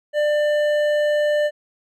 sine tone with hard clipping, 595 Hz, D5, 22 cents sharp, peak -18 dBFS, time 0.13-1.51 s, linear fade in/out 50 ms, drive 9 dB, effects none

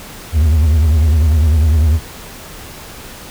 triangle tone with vibrato, 77.7 Hz, D#2, 2 cents flat, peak -6 dBFS, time 0.32-2 s, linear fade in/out 50 ms, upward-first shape sine, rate 10 Hz, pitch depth 120 cents each way, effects pink hiss -33 dBFS RMS until 3.3 s

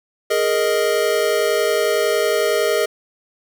square chord, Ab suspended second, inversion none, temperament equal, 415.3 / 466.2 / 622.3 Hz, Ab4 / Bb4 / Eb5, 0 / 0 / 0 cents, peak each -21 dBFS, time 0.3-2.86 s, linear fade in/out 10 ms, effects none

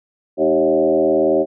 sine tone with frequency modulation, 466.2 Hz, A#4, in tune, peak -12 dBFS, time 0.37-1.46 s, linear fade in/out 50 ms, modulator 81.1 Hz, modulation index 2.2, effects none

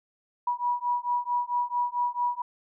sine beating tone pair, 969 / 973.5 Hz, B5 / B5, -33 / -25 cents, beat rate 4.5 Hz, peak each -28 / -28 dBFS, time 0.47-2.42 s, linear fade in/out 5 ms, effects none

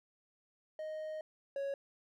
triangle tone pair in turn, 622.3 / 554.4 Hz, D#5 / C#5, 0 / 0 cents, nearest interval major second, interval 200 cents, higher first, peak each -37 / -33 dBFS, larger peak second, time 0.79-1.21 / 1.56-1.74 s, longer first, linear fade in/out 2 ms, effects none

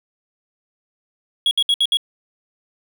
triangle tone bursts, 3326 Hz, G#7, 2 cents sharp, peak -12 dBFS, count 5, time 1.46-1.971 s, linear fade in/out 2 ms, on 51 ms, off 64 ms, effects 8-bit

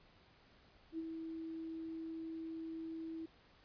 sine tone with ADSR envelope, 324.7 Hz, E4, 26 cents flat, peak -37 dBFS, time 0.92-3.26 s, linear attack 63 ms, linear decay 35 ms, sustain -5 dB, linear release 7 ms, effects pink hiss -66 dBFS RMS until 3.64 s + resampled to 11025 Hz

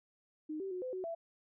sine tone with pitch steps, 308.1 / 386.5 / 364.9 / 510 / 372.1 / 667 Hz, D#4 / G4 / F#4 / C5 / F#4 / E5, -17 / -24 / -24 / -44 / +10 / +20 cents, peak -37 dBFS, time 0.49-1.15 s, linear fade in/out 10 ms, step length 110 ms, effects none

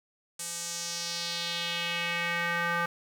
square tone with band-pass filter sweep, 171.3 Hz, F3, 33 cents flat, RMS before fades -32 dBFS, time 0.39-2.86 s, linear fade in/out 5 ms, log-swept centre 8500 to 1400 Hz, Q 2.3, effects 8-bit

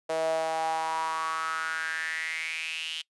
sawtooth tone with high-pass filter sweep, 160.8 Hz, E3, 43 cents flat, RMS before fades -31 dBFS, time 0.09-3.02 s, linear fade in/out 10 ms, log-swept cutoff 570 to 3100 Hz, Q 6.9, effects noise-tail reverb RT60 0.1 s tail -22 dB re dry + resampled to 24000 Hz

